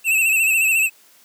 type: tone with vibrato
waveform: square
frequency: 2637 Hz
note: E7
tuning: in tune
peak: -15 dBFS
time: 0.04-0.9 s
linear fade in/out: 50 ms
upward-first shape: sine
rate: 14 Hz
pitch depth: 61 cents each way
effects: white hiss -52 dBFS RMS until 1.24 s + high-pass 200 Hz 12 dB/octave